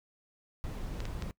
brown noise, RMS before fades -38 dBFS, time 0.64-1.31 s, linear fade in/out 0 ms
clicks, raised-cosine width 0.2 ms, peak -24 dBFS, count 3, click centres 1.004 / 1.054 / 1.223 s
effects noise-tail reverb RT60 0.1 s tail -21 dB re dry

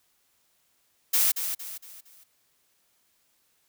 blue noise with echo, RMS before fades -22 dBFS, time 1.13-1.32 s, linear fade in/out 10 ms, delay 230 ms, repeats 4, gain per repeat -8 dB, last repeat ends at 2.24 s, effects white hiss -69 dBFS RMS until 3.68 s

